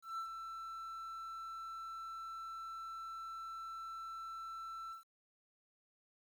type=tone with ADSR envelope; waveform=triangle; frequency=1335 Hz; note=E6; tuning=22 cents sharp; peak=-36 dBFS; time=0.02-5.04 s; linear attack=160 ms; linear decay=89 ms; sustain=-6 dB; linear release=130 ms; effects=11-bit